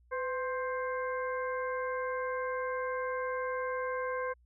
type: harmonic tone with a mistuned harmonic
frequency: 526 Hz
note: C5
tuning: 9 cents sharp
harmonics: 1 / 2 / 3 / 4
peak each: -34 / -37 / -40 / -46 dBFS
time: 0.11-4.34 s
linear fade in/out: 20 ms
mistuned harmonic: 1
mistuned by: -67 cents
effects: added 60 Hz sine -61 dBFS peak until 4.45 s